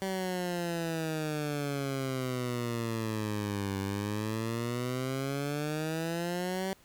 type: exponential two-way sweep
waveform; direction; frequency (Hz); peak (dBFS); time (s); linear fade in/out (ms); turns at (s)
15% pulse; down then up; 193 to 97 to 193; -25; 0.02-6.73; 0; 3.79
effects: pink hiss -61 dBFS RMS until 6.84 s